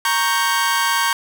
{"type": "chord", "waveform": "sawtooth", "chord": "G diminished", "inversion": "first", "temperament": "equal", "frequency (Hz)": [932.3, 1108.7, 1568], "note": ["Bb5", "Db6", "G6"], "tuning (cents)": [0, 0, 0], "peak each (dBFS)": -17, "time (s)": [0.05, 1.13], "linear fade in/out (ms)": 2, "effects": []}